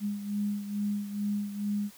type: beating tone pair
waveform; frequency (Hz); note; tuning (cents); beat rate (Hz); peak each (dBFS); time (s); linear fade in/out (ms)
sine; 204.6 / 206.9; G#3 / G#3; -26 / -6; 2.3; -30 / -36; 0-1.91; 50
effects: white hiss -54 dBFS RMS until 1.97 s